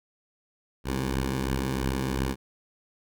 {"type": "beating tone pair", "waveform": "10% pulse", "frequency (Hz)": [63.8, 66.7], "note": ["C2", "C2"], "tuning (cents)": [-43, 34], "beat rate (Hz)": 2.9, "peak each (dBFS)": [-25, -19], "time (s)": [0.84, 2.36], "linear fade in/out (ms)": 50, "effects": []}